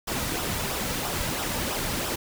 pink noise with flanger, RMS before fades -29 dBFS, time 0.07-2.16 s, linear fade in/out 10 ms, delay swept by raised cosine 0.44 to 2.84 ms, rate 3 Hz, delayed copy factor -0.5, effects none

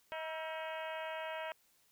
harmonic tone with a mistuned harmonic, 317.8 Hz, D#4, 37 cents sharp, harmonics 2 / 3 / 4 / 5 / 6 / 7 / 8 / 9 / 10, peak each -42 / -45 / -51 / -49 / -51 / -52 / -51 / -54 / -56 dBFS, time 0.12-1.52 s, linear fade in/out 0 ms, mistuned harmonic 4, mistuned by +74 cents, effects white hiss -71 dBFS RMS until 1.91 s

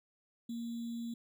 sine tone with sample-and-hold, 233.1 Hz, A#3, in tune, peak -37 dBFS, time 0.49-1.14 s, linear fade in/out 5 ms, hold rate 3675 Hz, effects none

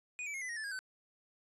square tone with pitch steps, 2472 / 2306 / 2152 / 2008 / 1873.4 / 1748 / 1630.9 / 1521.7 Hz, D#7 / D7 / C7 / B6 / A#6 / A6 / G#6 / F#6, -12 / -32 / +48 / +28 / +8 / -12 / -32 / +48 cents, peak -39 dBFS, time 0.19-0.79 s, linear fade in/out 0 ms, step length 75 ms, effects resampled to 24000 Hz

